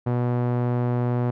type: tone with low-pass filter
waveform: sawtooth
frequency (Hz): 122.1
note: B2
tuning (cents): -19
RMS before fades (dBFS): -23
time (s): 0.06-1.31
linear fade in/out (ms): 10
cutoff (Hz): 990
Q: 0.76
effects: none